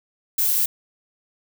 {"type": "noise", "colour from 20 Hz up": "violet", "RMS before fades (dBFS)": -20, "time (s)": [0.38, 0.66], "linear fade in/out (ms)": 5, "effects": []}